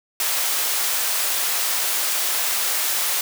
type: high-pass noise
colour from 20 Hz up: white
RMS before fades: -22 dBFS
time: 0.2-3.21 s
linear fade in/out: 2 ms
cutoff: 560 Hz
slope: 12 dB/octave
effects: none